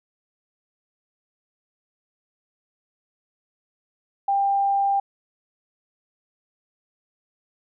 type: tone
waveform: sine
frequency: 794 Hz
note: G5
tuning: 22 cents sharp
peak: -18 dBFS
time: 4.28-5 s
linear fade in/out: 5 ms
effects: none